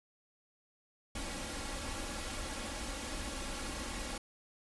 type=noise with comb filter; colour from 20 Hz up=pink; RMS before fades=-40 dBFS; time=1.15-4.18 s; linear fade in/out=5 ms; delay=3.6 ms; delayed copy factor=+0.65; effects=resampled to 24000 Hz